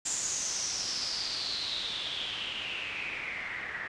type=noise with low-pass filter sweep; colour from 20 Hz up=white; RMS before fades=-35 dBFS; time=0.05-3.88 s; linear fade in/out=10 ms; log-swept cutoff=7300 to 1800 Hz; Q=6.8; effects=resampled to 22050 Hz